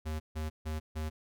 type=tone bursts; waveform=square; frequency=77.9 Hz; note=D#2; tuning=3 cents sharp; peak=-34 dBFS; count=4; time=0.05-1.1 s; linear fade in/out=20 ms; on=150 ms; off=150 ms; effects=none